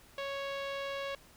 sawtooth tone with low-pass filter, 554 Hz, C#5, 1 cent flat, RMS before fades -38 dBFS, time 0.18-1.15 s, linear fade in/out 2 ms, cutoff 3500 Hz, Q 1.6, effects pink hiss -59 dBFS RMS until 1.36 s

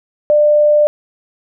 sine tone, 596 Hz, D5, 25 cents sharp, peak -7 dBFS, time 0.3-0.87 s, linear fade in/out 0 ms, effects none

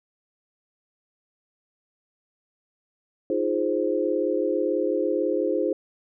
sine chord, F minor seventh, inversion third, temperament equal, 311.1 / 349.2 / 415.3 / 523.3 Hz, Eb4 / F4 / Ab4 / C5, 0 / 0 / 0 / 0 cents, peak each -28 / -27 / -27 / -26 dBFS, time 3.3-5.73 s, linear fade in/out 2 ms, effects none

